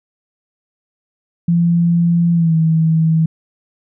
sine tone with pitch glide, 170.6 to 161.02 Hz, F3 to E3, -40 to -40 cents, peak -10 dBFS, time 1.48-3.26 s, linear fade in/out 5 ms, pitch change -100 cents, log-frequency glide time 2.33-2.55 s, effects none

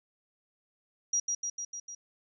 sine tone with echo, 5740 Hz, F8, 47 cents sharp, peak -25 dBFS, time 1.13-1.2 s, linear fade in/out 5 ms, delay 150 ms, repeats 5, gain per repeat -3 dB, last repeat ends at 1.95 s, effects none

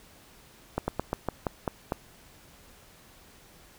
slowing click train, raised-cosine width 1 ms, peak -13 dBFS, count 8, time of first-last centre 0.78-1.921 s, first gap 100 ms, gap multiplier 1.16, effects pink hiss -55 dBFS RMS until 3.78 s

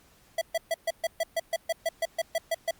square tone bursts, 659.3 Hz, E5, in tune, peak -25 dBFS, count 15, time 0.38-2.71 s, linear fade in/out 5 ms, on 34 ms, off 130 ms, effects pink hiss -60 dBFS RMS until 2.79 s + Opus 48 kbps

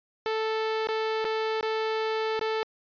sawtooth tone with dropouts, 440 Hz, A4, in tune, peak -22 dBFS, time 0.26-2.63 s, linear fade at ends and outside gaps 0 ms, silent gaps 0.871-0.888 / 1.244-1.25 / 1.61-1.629 / 2.393-2.412 s, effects resampled to 11025 Hz

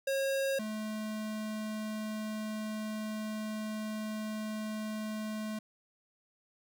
square tone pair in turn, 543 / 215.5 Hz, C#5 / A3, -36 / -36 cents, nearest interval octave + major third, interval 1600 cents, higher first, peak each -30 / -36 dBFS, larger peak first, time 0.07-0.59 / 0.59-5.59 s, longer second, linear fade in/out 5 ms, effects none

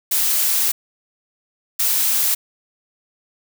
blue noise bursts at uneven times, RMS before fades -18 dBFS, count 2, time 0.11-0.72 / 1.79-2.35 s, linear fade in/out 10 ms, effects none

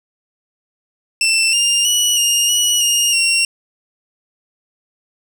20% pulse tone with pitch steps, 2678 / 2803 / 2937 / 2835 / 2927 / 2840 / 2743 Hz, E7 / F7 / F#7 / F7 / F#7 / F7 / F7, +27 / +6 / -13 / +25 / -19 / +28 / -32 cents, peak -7 dBFS, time 1.21-3.45 s, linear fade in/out 2 ms, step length 320 ms, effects none

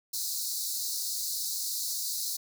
pink high-pass noise, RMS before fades -33 dBFS, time 0.13-2.37 s, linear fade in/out 10 ms, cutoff 4000 Hz, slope 96 dB/octave, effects none

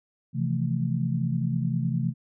sine chord, F major seventh, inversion second, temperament equal, 130.81 / 164.81 / 174.61 / 220 Hz, C3 / E3 / F3 / A3, 0 / 0 / 0 / 0 cents, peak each -27 / -28 / -33 / -31 dBFS, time 0.33-2.14 s, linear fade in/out 50 ms, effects none

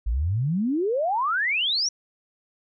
sine exponential sweep, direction up, 50.2 to 5920 Hz, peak -21 dBFS, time 0.06-1.89 s, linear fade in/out 10 ms, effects none

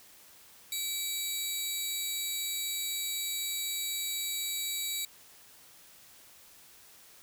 15% pulse tone pair together, 2300 / 3868 Hz, D7 / B7, -37 / -37 cents, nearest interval major sixth, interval 900 cents, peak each -32 / -26 dBFS, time 0.72-5.05 s, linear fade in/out 2 ms, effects white hiss -56 dBFS RMS until 7.22 s

